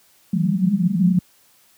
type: band-pass noise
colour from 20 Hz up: white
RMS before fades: -18 dBFS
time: 0.33-1.19 s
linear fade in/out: 5 ms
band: 170 to 200 Hz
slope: 96 dB/octave
effects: white hiss -56 dBFS RMS until 1.77 s + high-pass 60 Hz 12 dB/octave